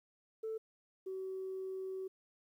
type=tone pair in turn; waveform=sine; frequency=442 / 379 Hz; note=A4 / F#4; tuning=+8 / +42 cents; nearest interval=minor third; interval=266 cents; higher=first; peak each=-36 / -38 dBFS; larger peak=first; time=0.43-0.58 / 1.06-2.08 s; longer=second; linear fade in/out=10 ms; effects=tanh soft clip ceiling -34 dBFS + 12-bit